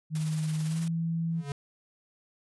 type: tone with pitch glide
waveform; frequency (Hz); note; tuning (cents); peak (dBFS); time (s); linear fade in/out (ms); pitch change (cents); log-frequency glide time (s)
sine; 156.2 to 165.49; D#3 to E3; +7 to +7; -27; 0.1-1.44; 50; +100; 0.65-0.82
type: noise with tremolo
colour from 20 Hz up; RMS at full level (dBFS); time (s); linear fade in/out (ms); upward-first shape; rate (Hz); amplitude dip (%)
white; -41; 0.15-0.88; 2; triangle; 18; 55
type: tone with exponential growth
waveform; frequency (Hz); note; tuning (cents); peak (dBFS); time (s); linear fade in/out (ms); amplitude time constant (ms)
square; 141.8; C#3; +40; -30; 1.3-1.52; 2; 46
effects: resampled to 24000 Hz